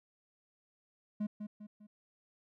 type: tone with echo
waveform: triangle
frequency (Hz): 210.1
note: G#3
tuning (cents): +20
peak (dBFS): -30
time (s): 1.2-1.27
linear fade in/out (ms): 10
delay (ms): 200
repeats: 3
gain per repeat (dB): -7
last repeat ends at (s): 1.87
effects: none